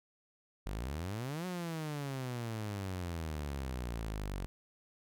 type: exponential two-way sweep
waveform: sawtooth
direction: up then down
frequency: 45.26 to 185 to 45.26 Hz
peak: -33 dBFS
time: 0.66-4.46 s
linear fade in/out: 0 ms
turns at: 1.46 s
effects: none